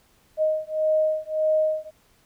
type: beating tone pair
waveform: sine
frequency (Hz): 622.3 / 624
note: D#5 / D#5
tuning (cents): 0 / +5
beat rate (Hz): 1.7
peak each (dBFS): -23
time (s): 0.37-1.91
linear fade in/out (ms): 50
effects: pink hiss -61 dBFS RMS until 2.25 s